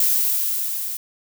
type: noise with level ramp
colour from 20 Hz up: violet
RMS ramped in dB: -17 to -28 dBFS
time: 0-0.97 s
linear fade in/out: 2 ms
effects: none